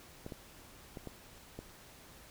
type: clicks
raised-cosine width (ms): 2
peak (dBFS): -29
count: 5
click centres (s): 0.264 / 0.322 / 0.972 / 1.073 / 1.59
effects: pink hiss -56 dBFS RMS until 2.3 s